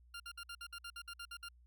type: tone bursts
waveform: 20% pulse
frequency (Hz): 1396.9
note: F6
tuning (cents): 0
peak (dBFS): -40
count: 12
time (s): 0.14-1.487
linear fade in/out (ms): 5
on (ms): 60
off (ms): 57
effects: added 60 Hz sine -61 dBFS peak until 1.66 s